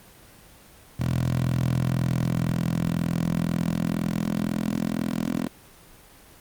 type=tone with high-pass filter sweep; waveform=10% pulse; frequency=42 Hz; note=E1; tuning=33 cents sharp; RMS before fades=-25 dBFS; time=0.99-5.48 s; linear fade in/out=10 ms; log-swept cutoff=110 to 240 Hz; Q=3.4; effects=pink hiss -50 dBFS RMS until 6.4 s + Opus 24 kbps